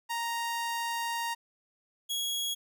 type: tone pair in turn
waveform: sawtooth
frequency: 932.3 / 3322 Hz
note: A#5 / G#7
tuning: 0 / 0 cents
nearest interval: octave + minor seventh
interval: 2200 cents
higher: second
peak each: -27 dBFS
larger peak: neither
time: 0.09-1.35 / 2.09-2.55 s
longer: first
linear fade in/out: 20 ms
effects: none